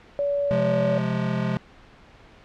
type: tone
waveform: sine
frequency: 570 Hz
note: C#5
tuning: 48 cents sharp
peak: -21 dBFS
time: 0.19-0.98 s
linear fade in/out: 0 ms
type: chord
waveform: square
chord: F minor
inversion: second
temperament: just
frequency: 130.96 / 174.61 / 209.5 Hz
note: C3 / F3 / Ab3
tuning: +2 / 0 / +15 cents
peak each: -28 dBFS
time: 0.51-1.57 s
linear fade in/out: 0 ms
effects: pink hiss -50 dBFS RMS until 2.44 s + low-pass 3000 Hz 12 dB/octave